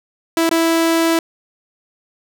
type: tone with dropouts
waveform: sawtooth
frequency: 329.6 Hz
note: E4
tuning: in tune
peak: -9 dBFS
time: 0.37-1.19 s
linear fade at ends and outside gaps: 2 ms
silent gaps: 0.493-0.512 s
effects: none